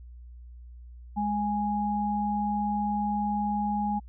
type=tone pair together; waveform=sine; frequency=207.7 / 829 Hz; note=G#3 / G#5; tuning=0 / -3 cents; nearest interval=2 octaves; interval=2397 cents; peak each=-28 dBFS; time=1.16-4 s; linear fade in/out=20 ms; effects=added 60 Hz sine -43 dBFS peak until 4.08 s

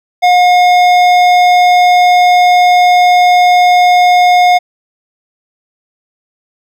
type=tone with hard clipping; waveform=triangle; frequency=718 Hz; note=F5; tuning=48 cents sharp; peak=-6 dBFS; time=0.22-4.59 s; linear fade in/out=20 ms; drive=16 dB; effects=none

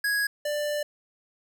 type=tone pair in turn; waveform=square; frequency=1661 / 591.2 Hz; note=G#6 / D5; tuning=0 / +11 cents; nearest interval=octave + tritone; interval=1789 cents; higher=first; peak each=-24 / -27 dBFS; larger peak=first; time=0.04-0.27 / 0.45-0.83 s; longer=second; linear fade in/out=5 ms; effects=none

